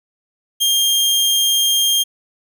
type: tone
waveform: sawtooth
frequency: 3209 Hz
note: G7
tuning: 40 cents sharp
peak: -10 dBFS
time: 0.6-2.04 s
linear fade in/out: 20 ms
effects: none